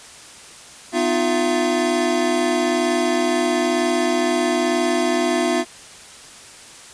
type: tone cluster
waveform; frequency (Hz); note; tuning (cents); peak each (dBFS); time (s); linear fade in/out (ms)
square; 250.5 / 309.5 / 351.6 / 676; B3 / D#4 / F4 / E5; +25 / -9 / +12 / +43; -24 / -26 / -22 / -23; 0.92-5.65; 50
effects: white hiss -41 dBFS RMS until 6.93 s + resampled to 22050 Hz